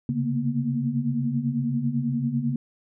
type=tone cluster; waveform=sine; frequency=131.9 / 139.8 / 228.3 / 238.4 Hz; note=C3 / C#3 / A#3 / A#3; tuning=+14 / +15 / -36 / +39 cents; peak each=-34 / -27 / -30 / -26 dBFS; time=0.09-2.56 s; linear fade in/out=2 ms; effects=none